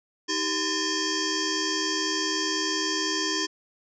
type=tone with frequency modulation; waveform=sine; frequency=2509 Hz; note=D#7; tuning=14 cents sharp; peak=-24 dBFS; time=0.28-3.47 s; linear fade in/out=20 ms; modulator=706 Hz; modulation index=5.2; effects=none